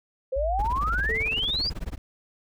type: exponential sweep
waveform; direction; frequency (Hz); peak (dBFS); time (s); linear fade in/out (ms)
sine; up; 510 to 4978; -24; 0.32-1.7; 10
type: tone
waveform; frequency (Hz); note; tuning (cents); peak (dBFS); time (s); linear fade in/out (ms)
sine; 54.5; A1; -16; -27; 0.36-1.14; 10
type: noise with tremolo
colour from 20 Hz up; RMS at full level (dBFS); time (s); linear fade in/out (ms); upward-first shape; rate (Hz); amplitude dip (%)
brown; -30; 0.59-1.98; 2; sine; 18; 100
type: tone with exponential decay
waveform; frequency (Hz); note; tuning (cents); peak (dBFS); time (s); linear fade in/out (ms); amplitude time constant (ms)
sine; 442.9; A4; +11; -28; 1.09-1.74; 2; 140
effects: none